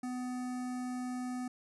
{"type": "tone with notch filter", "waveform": "square", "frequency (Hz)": 250.3, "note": "B3", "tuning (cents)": 23, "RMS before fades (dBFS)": -38, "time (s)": [0.03, 1.48], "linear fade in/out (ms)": 5, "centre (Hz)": 3300, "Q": 0.73, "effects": ["resampled to 24000 Hz"]}